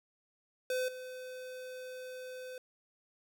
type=tone with level steps; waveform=square; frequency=509 Hz; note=C5; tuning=48 cents flat; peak=-32 / -44 dBFS; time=0.7-2.58 s; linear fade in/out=2 ms; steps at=0.88 s; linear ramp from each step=5 ms; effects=10-bit